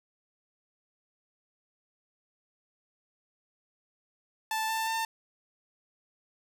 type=tone with pitch steps; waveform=sawtooth; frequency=880 / 889.2 / 898.5 Hz; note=A5 / A5 / A5; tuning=0 / +18 / +36 cents; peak=-25 dBFS; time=4.51-5.05 s; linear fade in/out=2 ms; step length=180 ms; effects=none